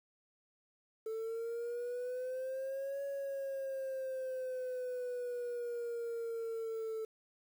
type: exponential two-way sweep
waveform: sine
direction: up then down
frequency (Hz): 440 to 559 to 440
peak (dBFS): -34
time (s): 1.06-7.05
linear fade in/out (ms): 5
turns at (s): 3.03
effects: tanh soft clip ceiling -36 dBFS + 10-bit